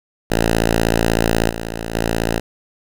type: tone with level steps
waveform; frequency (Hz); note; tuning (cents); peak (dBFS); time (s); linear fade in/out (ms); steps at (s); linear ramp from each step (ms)
5% pulse; 56.3; A1; +40; -3 / -13 / -6; 0.3-2.4; 10; 1.49 / 1.94; 5
effects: none